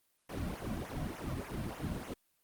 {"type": "noise with flanger", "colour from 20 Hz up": "brown", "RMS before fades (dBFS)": -39, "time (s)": [0.29, 2.14], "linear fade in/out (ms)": 5, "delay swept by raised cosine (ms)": [0.22, 2.42], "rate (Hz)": 3.4, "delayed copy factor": -1, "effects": ["white hiss -75 dBFS RMS until 2.43 s", "Opus 32 kbps"]}